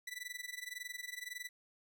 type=tone with amplitude modulation; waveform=sawtooth; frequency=1975.5 Hz; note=B6; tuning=in tune; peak=-36 dBFS; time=0.07-1.49 s; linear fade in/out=5 ms; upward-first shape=sine; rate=21.8 Hz; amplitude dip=90%; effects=none